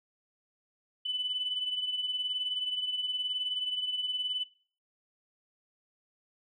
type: beating tone pair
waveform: sine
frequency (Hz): 2995 / 3014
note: F#7 / F#7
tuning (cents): +20 / +31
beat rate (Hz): 19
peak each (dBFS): -30 / -36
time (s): 1.05-4.44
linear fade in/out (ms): 10
effects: noise-tail reverb RT60 0.4 s tail -18 dB re dry + tanh soft clip ceiling -23 dBFS